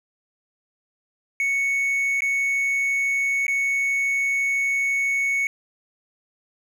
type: tone with dropouts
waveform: triangle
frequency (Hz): 2217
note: C#7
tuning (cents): 0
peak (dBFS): -18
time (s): 1.4-5.47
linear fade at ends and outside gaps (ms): 1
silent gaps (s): 2.206-2.22 / 3.467-3.481
effects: none